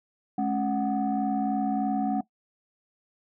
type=tone cluster; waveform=sine; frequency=212.3 / 275.5 / 741 Hz; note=G#3 / C#4 / F#5; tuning=+38 / -11 / +2 cents; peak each=-27 dBFS; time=0.38-2.21 s; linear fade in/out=5 ms; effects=noise-tail reverb RT60 0.1 s tail -18 dB re dry + tanh soft clip ceiling -18 dBFS